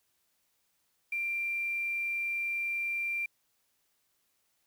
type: tone with quantisation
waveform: sine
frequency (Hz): 2370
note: D7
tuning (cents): +15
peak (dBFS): -30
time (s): 1.12-3.26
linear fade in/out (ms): 5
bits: 9
effects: white hiss -75 dBFS RMS until 4.66 s